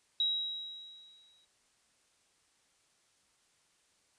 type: tone with exponential decay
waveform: sine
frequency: 3846 Hz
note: B7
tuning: 47 cents flat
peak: -26 dBFS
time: 0.2-1.45 s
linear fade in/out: 2 ms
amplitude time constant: 270 ms
effects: white hiss -71 dBFS RMS until 4.18 s + resampled to 22050 Hz